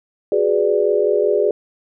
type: chord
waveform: sine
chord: G# half-diminished seventh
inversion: third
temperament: equal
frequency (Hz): 370 / 415.3 / 493.9 / 587.3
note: F#4 / G#4 / B4 / D5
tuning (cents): 0 / 0 / 0 / 0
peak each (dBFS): -21 / -16 / -22 / -20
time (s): 0.32-1.51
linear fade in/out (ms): 2
effects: none